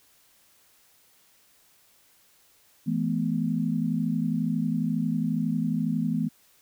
sine chord, E suspended fourth, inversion none, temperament equal with one note detuned, 164.81 / 214.7 / 246.9 Hz, E3 / A3 / B3, 0 / -42 / 0 cents, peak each -28 dBFS, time 2.86-6.29 s, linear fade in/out 20 ms, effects white hiss -61 dBFS RMS until 6.61 s

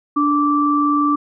sine tone pair together, 292.8 / 1167 Hz, D4 / D6, -5 / -11 cents, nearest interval 2 octaves, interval 2394 cents, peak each -16 dBFS, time 0.16-1.16 s, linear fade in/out 10 ms, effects none

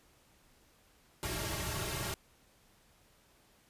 pink noise with comb filter, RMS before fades -37 dBFS, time 1.23-2.14 s, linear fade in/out 0 ms, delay 4 ms, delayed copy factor -1, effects pink hiss -66 dBFS RMS until 3.69 s + resampled to 32000 Hz

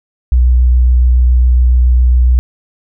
sine tone with vibrato, 61.74 Hz, B1, in tune, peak -5 dBFS, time 0.32-2.39 s, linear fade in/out 0 ms, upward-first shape triangle, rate 7.2 Hz, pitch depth 15 cents each way, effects none

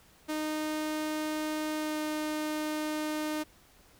sawtooth tone with pitch glide, 308 to 306.2 Hz, D#4 to D#4, -17 to -28 cents, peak -27 dBFS, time 0.28-3.44 s, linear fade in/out 20 ms, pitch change -11 cents, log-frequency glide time 1.76-1.98 s, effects pink hiss -60 dBFS RMS until 3.99 s

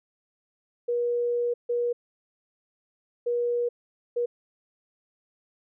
sine tone bursts at uneven times, 479.9 Hz, B4, 50 cents flat, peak -23 dBFS, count 4, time 0.88-1.54 / 1.69-1.93 / 3.26-3.69 / 4.16-4.26 s, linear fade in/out 10 ms, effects none

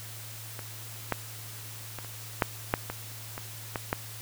clicks, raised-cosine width 0.5 ms, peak -24 / -11 / -22 / -29 / -7 / -8 / -18 / -21 / -15 / -11 dBFS, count 10, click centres 0.592 / 1.123 / 1.987 / 2.047 / 2.422 / 2.739 / 2.9 / 3.379 / 3.758 / 3.929 s, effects added 110 Hz sine -44 dBFS peak until 4.21 s + white hiss -44 dBFS RMS until 4.21 s

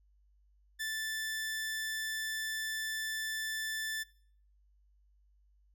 sawtooth tone, 1760 Hz, A6, in tune, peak -31 dBFS, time 0.79-4.04 s, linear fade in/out 20 ms, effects noise-tail reverb RT60 0.6 s tail -24 dB re dry + added 50 Hz sine -64 dBFS peak until 5.74 s

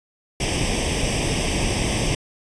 pink noise with comb filter, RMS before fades -22 dBFS, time 0.4-2.15 s, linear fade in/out 5 ms, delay 0.36 ms, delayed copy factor +0.85, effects resampled to 22050 Hz

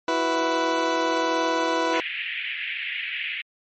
20% pulse chord, E suspended second, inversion none, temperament just, 329.6 / 370.8 / 494.4 Hz, E4 / F#4 / B4, 0 / +4 / +2 cents, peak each -20 / -26 / -20 dBFS, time 0.08-2 s, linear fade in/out 2 ms
pink band-pass noise, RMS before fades -30 dBFS, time 1.93-3.42 s, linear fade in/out 10 ms, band 1900 to 3000 Hz, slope 48 dB/octave
effects low-pass 5000 Hz 12 dB/octave + MP3 32 kbps

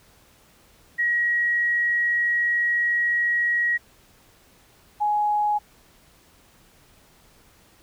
sine tone pair in turn, 1903 / 836 Hz, A#6 / G#5, +35 / +11 cents, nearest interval octave + major second, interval 1424 cents, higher first, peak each -19 dBFS, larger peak neither, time 0.98-3.78 / 5-5.59 s, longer first, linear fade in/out 20 ms, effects pink hiss -56 dBFS RMS until 7.82 s

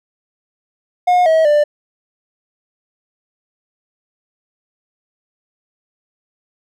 triangle tone with pitch steps, 719 / 641 / 592 Hz, F#5 / E5 / D5, -50 / -49 / +14 cents, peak -7 dBFS, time 1.07-1.64 s, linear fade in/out 10 ms, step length 190 ms, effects none

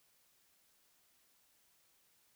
silence, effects white hiss -72 dBFS RMS until 2.35 s

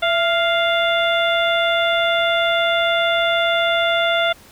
harmonic tone with a mistuned harmonic, 698.5 Hz, F5, in tune, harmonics 1 / 2 / 3 / 4 / 5, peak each -18 / -21 / -24 / -28 / -23 dBFS, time 0.02-4.33 s, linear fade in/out 10 ms, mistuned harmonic 1, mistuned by -68 cents, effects pink hiss -46 dBFS RMS until 4.51 s

